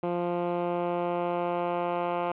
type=tone with band-pass filter sweep; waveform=10% pulse; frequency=174.61 Hz; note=F3; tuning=in tune; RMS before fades=-29 dBFS; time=0.03-2.32 s; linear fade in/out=5 ms; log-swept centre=360 to 790 Hz; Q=0.74; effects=resampled to 8000 Hz + 9-bit